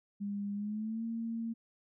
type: tone with pitch glide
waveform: sine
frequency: 202.4 to 228.5 Hz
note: G#3 to A#3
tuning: -44 to -34 cents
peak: -34 dBFS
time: 0.2-1.54 s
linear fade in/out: 20 ms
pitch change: +210 cents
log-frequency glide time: 0.54-1.04 s
effects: none